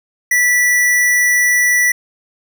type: tone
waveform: square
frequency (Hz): 1961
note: B6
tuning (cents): -13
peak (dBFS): -11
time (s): 0.31-1.92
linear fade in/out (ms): 5
effects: none